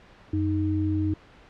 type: tone pair together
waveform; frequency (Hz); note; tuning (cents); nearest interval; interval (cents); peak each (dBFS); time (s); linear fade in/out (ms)
sine; 92.49 / 311.1; F#2 / D#4; 0 / 0; octave + major sixth; 2100; -25; 0.33-1.14; 5
effects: pink hiss -52 dBFS RMS until 1.49 s + low-pass 3000 Hz 12 dB/octave